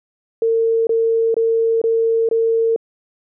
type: tone bursts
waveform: sine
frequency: 454.3 Hz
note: A#4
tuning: 45 cents flat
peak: -13 dBFS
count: 5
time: 0.42-2.762 s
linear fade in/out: 2 ms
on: 450 ms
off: 23 ms
effects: none